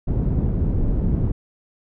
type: low-pass noise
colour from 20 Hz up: pink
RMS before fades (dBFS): -20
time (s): 0.07-1.32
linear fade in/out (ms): 10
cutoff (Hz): 230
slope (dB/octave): 12
effects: none